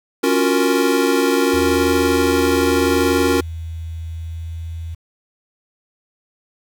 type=chord; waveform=square; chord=Gb major seventh; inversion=second; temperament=equal; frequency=277.2 / 349.2 / 370 / 466.2 Hz; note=Db4 / F4 / Gb4 / Bb4; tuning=0 / 0 / 0 / 0 cents; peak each=-19 / -21 / -22 / -20 dBFS; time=0.23-3.41 s; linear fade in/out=10 ms
type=tone with pitch glide; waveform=sine; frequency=82.1 to 82.62 Hz; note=E2 to E2; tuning=-6 to +4 cents; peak=-25 dBFS; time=1.53-4.95 s; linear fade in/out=10 ms; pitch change=+10 cents; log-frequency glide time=4.12-4.57 s
effects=8-bit